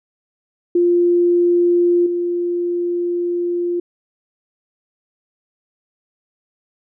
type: tone with level steps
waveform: sine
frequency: 349.2 Hz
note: F4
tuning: in tune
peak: -11 / -17 dBFS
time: 0.75-3.8 s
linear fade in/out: 5 ms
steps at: 2.06 s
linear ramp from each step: 5 ms
effects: none